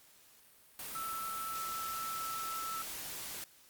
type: tone in noise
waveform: sine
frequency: 1320 Hz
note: E6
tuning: 2 cents sharp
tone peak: -38 dBFS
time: 0.95-2.82 s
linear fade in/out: 2 ms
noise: white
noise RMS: -43 dBFS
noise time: 0.79-3.44 s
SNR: +2 dB
effects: white hiss -62 dBFS RMS until 3.69 s + Opus 48 kbps